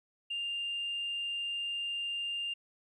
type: tone with frequency modulation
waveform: sine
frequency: 2800 Hz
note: F7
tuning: 4 cents sharp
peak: -32 dBFS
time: 0.3-2.54 s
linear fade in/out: 10 ms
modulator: 33.8 Hz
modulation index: 0.42
effects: tanh soft clip ceiling -29 dBFS + 12-bit